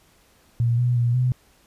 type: tone with pitch steps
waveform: sine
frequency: 117.9 / 122.6 / 119.6 / 126.1 Hz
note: A#2 / B2 / A#2 / B2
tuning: +20 / -12 / +45 / +36 cents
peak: -17 dBFS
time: 0.6-1.32 s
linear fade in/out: 0 ms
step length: 180 ms
effects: pink hiss -58 dBFS RMS until 1.66 s + resampled to 32000 Hz